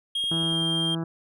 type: tone with pitch glide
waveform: triangle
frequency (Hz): 3250 to 3198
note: G#7 to G7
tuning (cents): -38 to +34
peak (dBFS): -23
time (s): 0.15-0.95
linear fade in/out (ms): 5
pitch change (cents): -28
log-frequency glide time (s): 0.36-0.6
type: click train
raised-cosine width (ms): 2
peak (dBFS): -32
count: 5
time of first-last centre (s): 0.24-0.621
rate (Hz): 10.5
type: harmonic tone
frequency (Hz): 164.81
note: E3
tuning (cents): 0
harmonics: 1 / 2 / 3 / 4 / 5 / 6 / 7 / 8 / 9 / 10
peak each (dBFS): -28 / -31 / -44 / -42 / -44 / -46 / -48 / -46 / -51 / -52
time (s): 0.31-1.04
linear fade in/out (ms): 5
effects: none